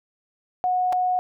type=tone with dropouts; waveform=sine; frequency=731 Hz; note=F#5; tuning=21 cents flat; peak=-19 dBFS; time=0.64-1.19 s; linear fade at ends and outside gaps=0 ms; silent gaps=0.925-0.929 s; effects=none